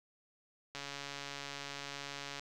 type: click train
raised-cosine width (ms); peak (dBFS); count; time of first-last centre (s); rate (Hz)
0.2; -25; 233; 0.75-2.395; 141
effects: none